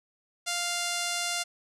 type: tone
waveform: 5% pulse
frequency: 698.5 Hz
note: F5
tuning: in tune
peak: -17 dBFS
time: 0.46-1.44 s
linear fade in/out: 20 ms
effects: resampled to 32000 Hz